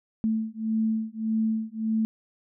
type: beating tone pair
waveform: sine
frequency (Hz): 220 / 221.7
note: A3 / A3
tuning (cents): 0 / +13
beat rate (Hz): 1.7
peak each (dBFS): -27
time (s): 0.24-2.05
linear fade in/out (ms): 0
effects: none